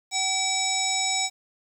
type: harmonic tone with a mistuned harmonic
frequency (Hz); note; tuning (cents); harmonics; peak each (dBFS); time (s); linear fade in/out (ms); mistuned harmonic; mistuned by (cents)
765; G5; -42; 1 / 3 / 5 / 7 / 9 / 10; -30 / -30 / -30 / -30 / -30 / -30; 0.11-1.3; 50; 10; +49
effects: 9-bit